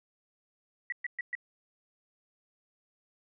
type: tone bursts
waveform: sine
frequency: 1943 Hz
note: B6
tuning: 29 cents flat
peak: -31 dBFS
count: 4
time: 0.9-1.352 s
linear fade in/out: 2 ms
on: 23 ms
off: 120 ms
effects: none